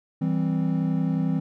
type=chord; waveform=triangle; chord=C major; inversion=first; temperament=equal; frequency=164.81 / 196 / 261.6 Hz; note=E3 / G3 / C4; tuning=0 / 0 / 0 cents; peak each=-22 / -26 / -25 dBFS; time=0.21-1.4 s; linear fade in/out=10 ms; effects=none